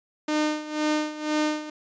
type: tone with tremolo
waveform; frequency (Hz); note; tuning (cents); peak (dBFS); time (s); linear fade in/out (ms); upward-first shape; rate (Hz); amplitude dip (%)
sawtooth; 304.2; D#4; -39; -17; 0.28-1.7; 5; sine; 2; 80
effects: resampled to 16000 Hz